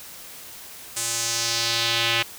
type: tone with band-pass filter sweep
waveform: square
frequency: 116.2 Hz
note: A#2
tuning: 5 cents flat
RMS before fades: -24 dBFS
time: 0.96-2.23 s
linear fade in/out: 10 ms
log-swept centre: 8400 to 2800 Hz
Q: 2
effects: white hiss -41 dBFS RMS until 2.38 s